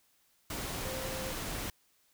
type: tone in noise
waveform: sine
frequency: 523.3 Hz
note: C5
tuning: in tune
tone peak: -40 dBFS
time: 0.85-1.32 s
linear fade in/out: 2 ms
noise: pink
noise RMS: -38 dBFS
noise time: 0.5-1.7 s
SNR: -5 dB
effects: white hiss -70 dBFS RMS until 2.13 s